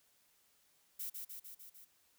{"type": "noise with echo", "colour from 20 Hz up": "violet", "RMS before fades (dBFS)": -42, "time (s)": [0.99, 1.1], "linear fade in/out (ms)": 10, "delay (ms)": 150, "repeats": 5, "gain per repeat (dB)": -3, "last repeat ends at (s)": 1.85, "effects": ["white hiss -72 dBFS RMS until 2.18 s"]}